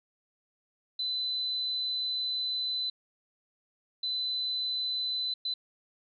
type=tone bursts at uneven times; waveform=sine; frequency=4017 Hz; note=B7; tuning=29 cents sharp; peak=-29 dBFS; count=3; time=0.99-2.9 / 4.03-5.34 / 5.45-5.54 s; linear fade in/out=5 ms; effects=none